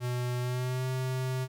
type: tone with pitch glide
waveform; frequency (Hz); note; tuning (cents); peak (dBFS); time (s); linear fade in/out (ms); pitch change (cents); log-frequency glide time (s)
square; 123.47 to 129.31; B2 to C3; 0 to -20; -30; 0-1.48; 50; +80; 0.4-0.87
effects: none